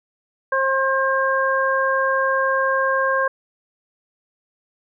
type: harmonic tone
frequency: 534 Hz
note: C5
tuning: 35 cents sharp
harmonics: 1 / 2 / 3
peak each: -21 / -21 / -21 dBFS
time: 0.52-3.28 s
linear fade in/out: 5 ms
effects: none